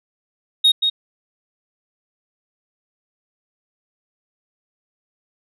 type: tone with echo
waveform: sine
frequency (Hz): 3738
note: A#7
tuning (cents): +4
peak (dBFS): -7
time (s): 0.64-0.72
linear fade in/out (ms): 10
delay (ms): 180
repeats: 1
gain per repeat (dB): -7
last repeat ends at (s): 0.9
effects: tanh soft clip ceiling -9 dBFS